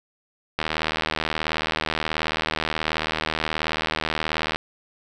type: click train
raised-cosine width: 0.3 ms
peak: -7 dBFS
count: 313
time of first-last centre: 0.59-4.559 s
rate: 78.6 Hz
effects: none